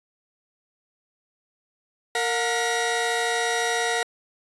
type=tone cluster; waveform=sawtooth; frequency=461.3 / 719 / 1917 Hz; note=A#4 / F#5 / A#6; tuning=-18 / -50 / +48 cents; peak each=-23 dBFS; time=2.15-4.03 s; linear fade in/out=2 ms; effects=resampled to 24000 Hz